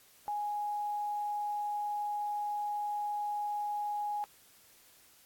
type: tone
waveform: sine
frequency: 830 Hz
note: G#5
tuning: 1 cent flat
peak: -32 dBFS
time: 0.28-4.24 s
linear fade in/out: 0 ms
effects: white hiss -61 dBFS RMS until 5.25 s + AAC 64 kbps